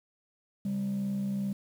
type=tone pair together; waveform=sine; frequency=136.3 / 198.58 Hz; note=C#3 / G3; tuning=-29 / +23 cents; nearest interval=perfect fifth; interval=652 cents; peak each=-37 / -27 dBFS; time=0.65-1.53 s; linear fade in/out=5 ms; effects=tanh soft clip ceiling -27 dBFS + 9-bit